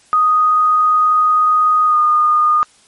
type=tone with pitch glide; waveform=sine; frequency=1244.5 to 1223.1 Hz; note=D#6 to D#6; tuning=0 to -30 cents; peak=-9 dBFS; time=0.13-2.63 s; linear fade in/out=0 ms; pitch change=-30 cents; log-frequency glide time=1.86-1.97 s; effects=white hiss -50 dBFS RMS until 2.87 s + MP3 48 kbps